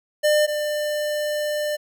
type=tone pair in turn; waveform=square; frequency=600 / 597.3 Hz; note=D5 / D5; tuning=+37 / +29 cents; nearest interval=unison; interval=8 cents; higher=first; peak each=-16 / -23 dBFS; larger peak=first; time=0.23-0.47 / 0.47-1.77 s; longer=second; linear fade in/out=20 ms; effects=none